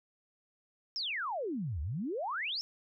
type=exponential two-way sweep; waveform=sine; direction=down then up; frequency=5588 to 68.7 to 5588 Hz; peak=-33 dBFS; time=0.96-2.61 s; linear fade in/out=0 ms; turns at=1.81 s; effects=none